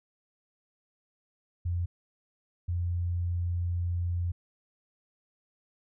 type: tone bursts at uneven times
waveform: sine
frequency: 87.31 Hz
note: F2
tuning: in tune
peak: -27 dBFS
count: 2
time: 1.65-1.86 / 2.68-4.32 s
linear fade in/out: 10 ms
effects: none